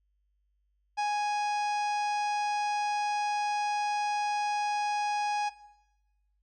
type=harmonic tone; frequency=830.6 Hz; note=G#5; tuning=in tune; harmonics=1 / 2 / 3 / 4 / 5 / 6 / 7 / 8 / 10; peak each=-27 / -41 / -39 / -49 / -51 / -43 / -50 / -55 / -56 dBFS; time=0.97-5.5 s; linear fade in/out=20 ms; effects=noise-tail reverb RT60 1.0 s tail -18 dB re dry + added 50 Hz sine -70 dBFS peak until 6.42 s